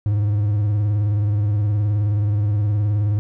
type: tone with vibrato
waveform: triangle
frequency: 103.83 Hz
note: G#2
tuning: in tune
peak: -14 dBFS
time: 0.06-3.19 s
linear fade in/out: 0 ms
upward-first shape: sine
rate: 19 Hz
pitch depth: 59 cents each way
effects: none

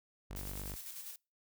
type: tone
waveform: sawtooth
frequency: 49 Hz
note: G1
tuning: in tune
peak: -38 dBFS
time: 0.3-0.76 s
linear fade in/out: 10 ms
type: noise with tremolo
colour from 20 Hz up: blue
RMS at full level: -45 dBFS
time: 0.36-1.16 s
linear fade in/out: 2 ms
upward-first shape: square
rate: 10 Hz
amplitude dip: 40%
effects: noise-tail reverb RT60 0.3 s tail -26 dB re dry

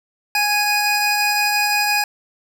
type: tone pair together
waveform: 25% pulse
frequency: 830.6 / 2486 Hz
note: G#5 / D#7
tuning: 0 / -2 cents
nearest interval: octave + perfect fifth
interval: 1898 cents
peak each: -15 dBFS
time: 0.35-2.04 s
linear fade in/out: 2 ms
effects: none

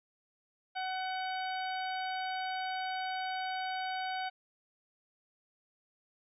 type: harmonic tone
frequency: 750 Hz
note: F#5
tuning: 23 cents sharp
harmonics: 1 / 2 / 3 / 4 / 5 / 6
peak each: -35 / -41 / -45 / -47 / -49 / -51 dBFS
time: 0.75-4.3 s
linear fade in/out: 20 ms
effects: none

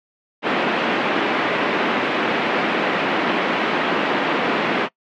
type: band-pass noise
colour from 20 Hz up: pink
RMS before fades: -20 dBFS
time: 0.42-4.89 s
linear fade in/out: 50 ms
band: 220 to 2900 Hz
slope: 24 dB/octave
effects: noise-tail reverb RT60 0.1 s tail -23 dB re dry + MP3 64 kbps

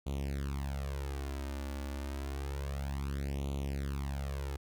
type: tone with flanger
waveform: sawtooth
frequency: 69.3 Hz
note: C#2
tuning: in tune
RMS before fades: -37 dBFS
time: 0.06-4.57 s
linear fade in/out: 10 ms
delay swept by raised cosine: 0.29 to 3.49 ms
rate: 0.29 Hz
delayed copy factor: +0.9
effects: none

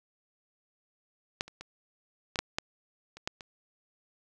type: clicks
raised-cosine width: 0.2 ms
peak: -12 / -30 / -25 / -16 / -10 / -12 / -29 / -14 / -26 dBFS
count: 9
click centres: 1.409 / 1.48 / 1.61 / 2.358 / 2.39 / 2.585 / 3.17 / 3.275 / 3.408 s
effects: none

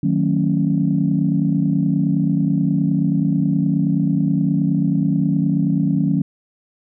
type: chord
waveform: sine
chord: D# half-diminished seventh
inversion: none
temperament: equal with one note detuned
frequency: 155.56 / 185 / 223.8 / 277.2 Hz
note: D#3 / F#3 / A3 / C#4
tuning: 0 / 0 / +30 / 0 cents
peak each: -19 / -19 / -23 / -20 dBFS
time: 0.03-6.22 s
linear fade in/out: 5 ms
effects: tanh soft clip ceiling -5 dBFS

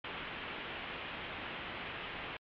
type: low-pass noise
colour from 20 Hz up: white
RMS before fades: -43 dBFS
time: 0.04-2.37 s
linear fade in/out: 5 ms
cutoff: 3200 Hz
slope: 48 dB/octave
effects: MP3 64 kbps

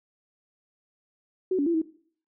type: tone with pitch steps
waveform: sine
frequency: 372.5 / 284.2 / 338.2 / 320.1 Hz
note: F#4 / C#4 / E4 / D#4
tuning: +12 / +43 / +44 / +49 cents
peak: -21 dBFS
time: 1.51-1.818 s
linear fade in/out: 5 ms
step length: 77 ms
effects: noise-tail reverb RT60 0.5 s tail -17 dB re dry

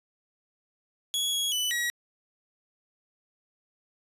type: tone with pitch steps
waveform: sawtooth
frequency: 3354 / 3327 / 2986 / 1913 Hz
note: G#7 / G#7 / F#7 / A#6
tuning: +16 / +2 / +15 / +44 cents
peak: -23 dBFS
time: 1.14-1.9 s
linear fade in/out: 0 ms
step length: 190 ms
effects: resampled to 32000 Hz

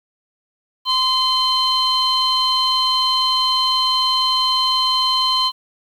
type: tone cluster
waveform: sine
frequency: 1034 / 3082 / 4129 Hz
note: C6 / G7 / C8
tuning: -21 / -30 / -24 cents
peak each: -18 dBFS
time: 0.85-5.52 s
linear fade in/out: 50 ms
effects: tanh soft clip ceiling -9 dBFS + 8-bit

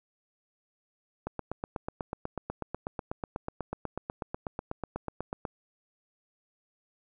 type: click train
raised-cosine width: 1 ms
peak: -19 dBFS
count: 35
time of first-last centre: 1.27-5.452 s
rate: 8.13 Hz
effects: none

